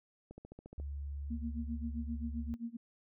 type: click train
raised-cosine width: 2 ms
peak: -36 dBFS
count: 8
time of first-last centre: 0.31-0.8 s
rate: 14.3 Hz
type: tone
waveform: sine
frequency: 70.9 Hz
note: C#2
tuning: 40 cents sharp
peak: -38 dBFS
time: 0.78-2.54 s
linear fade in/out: 0 ms
type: tone with tremolo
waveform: sine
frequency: 233.1 Hz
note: A#3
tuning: in tune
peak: -35 dBFS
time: 1.3-2.77 s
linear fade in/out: 10 ms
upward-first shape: sine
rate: 7.6 Hz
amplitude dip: 95%
effects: none